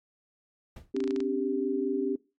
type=noise with exponential decay; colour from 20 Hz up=brown; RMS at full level=-37 dBFS; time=0.76-0.92 s; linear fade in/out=5 ms; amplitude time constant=34 ms
type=chord; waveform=sine; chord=C suspended second; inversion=none; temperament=equal with one note detuned; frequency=261.6 / 286.3 / 392 Hz; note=C4 / D4 / G4; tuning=0 / -44 / 0 cents; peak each=-31 / -31 / -29 dBFS; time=0.94-2.16 s; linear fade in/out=10 ms
type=clicks; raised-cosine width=0.2 ms; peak=-24 dBFS; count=7; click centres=0.965 / 1.004 / 1.04 / 1.077 / 1.108 / 1.162 / 1.204 s
effects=noise-tail reverb RT60 0.3 s tail -22 dB re dry + MP3 64 kbps

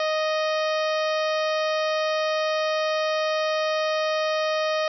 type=harmonic tone; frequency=622.3 Hz; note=D#5; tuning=in tune; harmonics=1 / 2 / 3 / 4 / 5 / 6 / 7 / 8 / 9; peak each=-23 / -29 / -33 / -35 / -37 / -39 / -40 / -41 / -42 dBFS; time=0-4.88 s; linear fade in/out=2 ms; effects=none

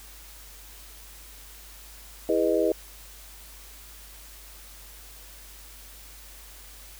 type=chord; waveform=sine; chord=E major seventh; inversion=none; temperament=just; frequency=329.6 / 412 / 494.4 / 618.1 Hz; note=E4 / G#4 / B4 / D#5; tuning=0 / -14 / +2 / -12 cents; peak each=-26 dBFS; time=2.29-2.72 s; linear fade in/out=2 ms; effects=added 50 Hz sine -48 dBFS peak until 6.99 s + white hiss -48 dBFS RMS until 6.99 s

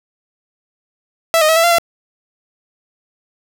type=tone with pitch steps; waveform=sawtooth; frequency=660 / 618 / 644 / 663 / 689 / 679 Hz; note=E5 / D#5 / E5 / E5 / F5 / F5; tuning=+2 / -12 / -41 / +10 / -24 / -49 cents; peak=-6 dBFS; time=1.34-1.784 s; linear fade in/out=0 ms; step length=74 ms; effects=none

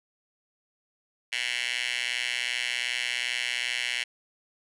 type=tone with high-pass filter; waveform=10% pulse; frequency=122.6 Hz; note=B2; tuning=12 cents flat; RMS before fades=-30 dBFS; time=1.32-4.04 s; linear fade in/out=10 ms; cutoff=2400 Hz; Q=7; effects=resampled to 24000 Hz

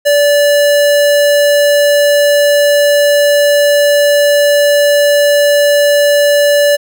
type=tone; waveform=square; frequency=580 Hz; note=D5; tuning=22 cents flat; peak=-7 dBFS; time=0.05-6.77 s; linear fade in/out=20 ms; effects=8-bit

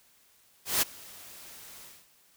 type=noise with ADSR envelope; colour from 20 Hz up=white; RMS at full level=-24 dBFS; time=0.65-2.08 s; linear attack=170 ms; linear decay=16 ms; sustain=-24 dB; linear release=250 ms; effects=white hiss -63 dBFS RMS until 2.36 s

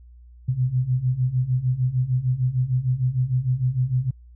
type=beating tone pair; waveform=sine; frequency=123.47 / 130.07 Hz; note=B2 / C3; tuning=0 / -10 cents; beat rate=6.6 Hz; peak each=-24 / -21 dBFS; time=0.48-4.11 s; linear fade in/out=10 ms; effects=added 60 Hz sine -44 dBFS peak until 4.35 s

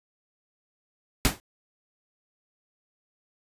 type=noise with exponential decay; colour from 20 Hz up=pink; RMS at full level=-17 dBFS; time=1.25-1.4 s; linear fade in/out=0 ms; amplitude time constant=31 ms; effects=resampled to 32000 Hz

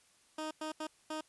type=tone bursts at uneven times; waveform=15% pulse; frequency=310.9 Hz; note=D#4; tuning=1 cent flat; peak=-31 dBFS; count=4; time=0.38-0.51 / 0.61-0.72 / 0.8-0.87 / 1.1-1.21 s; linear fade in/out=5 ms; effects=white hiss -67 dBFS RMS until 1.28 s + resampled to 24000 Hz

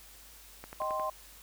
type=click train; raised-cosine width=0.5 ms; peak=-28 dBFS; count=5; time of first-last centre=0.64-0.997 s; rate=11.2 Hz
type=chord; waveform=sine; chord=C minor; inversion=first; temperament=equal with one note detuned; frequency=622.3 / 777.2 / 1046.5 Hz; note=Eb5 / G5 / C6; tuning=0 / -15 / 0 cents; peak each=-35 / -39 / -33 dBFS; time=0.8-1.1 s; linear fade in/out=5 ms
effects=added 50 Hz sine -58 dBFS peak until 1.42 s + white hiss -54 dBFS RMS until 1.42 s

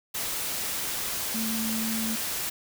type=tone in noise; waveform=sine; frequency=222.8 Hz; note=A3; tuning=22 cents sharp; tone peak=-29 dBFS; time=1.34-2.16 s; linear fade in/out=10 ms; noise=white; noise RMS=-31 dBFS; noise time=0.14-2.5 s; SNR=-1 dB; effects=none

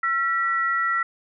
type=tone pair together; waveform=sine; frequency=1351 / 1935.7 Hz; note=E6 / B6; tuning=+42 / -35 cents; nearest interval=tritone; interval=623 cents; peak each=-22 / -24 dBFS; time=0.03-1.03 s; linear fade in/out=5 ms; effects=none

